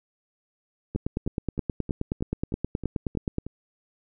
two click trains, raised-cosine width 3 ms, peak -21 / -13 dBFS, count 9 / 24, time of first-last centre 0.95-3.466 / 0.96-3.384 s, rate 3.18 / 9.49 Hz, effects none

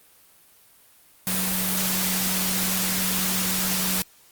sine tone in noise, 186.2 Hz, F#3, 11 cents sharp, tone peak -29 dBFS, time 1.27-4.02 s, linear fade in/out 0 ms, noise white, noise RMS -25 dBFS, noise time 1.27-4.02 s, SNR -7 dB, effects white hiss -55 dBFS RMS until 4.31 s + Opus 32 kbps

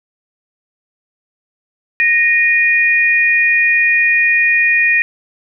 sine tone pair together, 1864.7 / 2448 Hz, A#6 / D#7, 0 / -29 cents, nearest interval perfect fourth, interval 471 cents, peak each -12 dBFS, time 2-5.02 s, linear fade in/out 0 ms, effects none

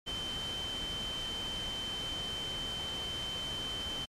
sine tone in noise, 3089 Hz, G7, 26 cents flat, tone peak -36 dBFS, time 0.06-4.06 s, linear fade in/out 20 ms, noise pink, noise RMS -42 dBFS, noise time 0.06-4.06 s, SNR +3 dB, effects low-pass 8000 Hz 12 dB/octave + MP3 96 kbps

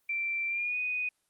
sine tone with pitch glide, 2349 to 2487 Hz, D7 to D#7, 0 to -1 cents, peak -29 dBFS, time 0.09-1.09 s, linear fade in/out 5 ms, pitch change +99 cents, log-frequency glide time 0.48-0.78 s, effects white hiss -74 dBFS RMS until 1.29 s + Opus 24 kbps

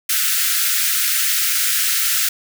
white high-pass noise, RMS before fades -18 dBFS, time 0.09-2.29 s, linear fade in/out 5 ms, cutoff 1300 Hz, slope 96 dB/octave, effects none

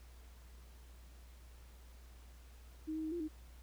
sine tone with pitch steps, 312.9 / 315.8 / 313.9 / 345.1 / 310.1 Hz, D#4 / D#4 / D#4 / F4 / D#4, +10 / +26 / +15 / -21 / -6 cents, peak -37 dBFS, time 2.87-3.285 s, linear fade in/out 20 ms, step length 83 ms, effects added 60 Hz sine -54 dBFS peak until 3.62 s + pink hiss -65 dBFS RMS until 3.62 s

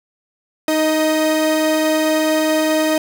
45% pulse tone pair together, 311.1 / 626.9 Hz, D#4 / D#5, 0 / +13 cents, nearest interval octave, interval 1213 cents, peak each -17 dBFS, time 0.68-2.98 s, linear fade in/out 2 ms, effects none

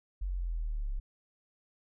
sine linear sweep, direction down, 47.63 to 32.7 Hz, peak -31 dBFS, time 0.21-1 s, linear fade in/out 10 ms, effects none

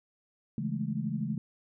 sine chord, A major seventh, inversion first, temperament equal, 138.59 / 164.81 / 207.7 / 220 Hz, C#3 / E3 / G#3 / A3, 0 / 0 / 0 / 0 cents, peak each -36 / -36 / -35 / -35 dBFS, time 0.58-1.38 s, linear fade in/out 2 ms, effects none

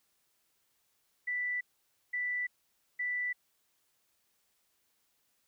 sine tone bursts, 1975.5 Hz, B6, in tune, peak -31 dBFS, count 3, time 1.27-3.33 s, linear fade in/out 10 ms, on 340 ms, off 520 ms, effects white hiss -75 dBFS RMS until 5.47 s

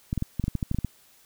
clicks, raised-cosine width 5 ms, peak -14 dBFS, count 12, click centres 0.129 / 0.177 / 0.224 / 0.397 / 0.44 / 0.481 / 0.553 / 0.628 / 0.714 / 0.746 / 0.787 / 0.847 s, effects white hiss -58 dBFS RMS until 1.25 s

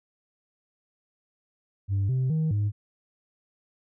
sine tone with pitch steps, 98.5 / 129.7 / 158 / 103.5 Hz, G2 / C3 / D#3 / G#2, +9 / -15 / +27 / -5 cents, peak -20 dBFS, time 1.88-2.72 s, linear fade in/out 50 ms, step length 210 ms, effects tanh soft clip ceiling -21 dBFS

